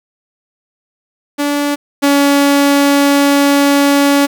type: tone pair in turn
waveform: sawtooth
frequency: 288.5 / 282.7 Hz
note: D4 / C#4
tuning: -31 / +34 cents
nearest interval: unison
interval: 35 cents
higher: first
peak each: -9 / -4 dBFS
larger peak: second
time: 1.38-1.76 / 2.02-4.27 s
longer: second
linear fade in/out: 20 ms
effects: 7-bit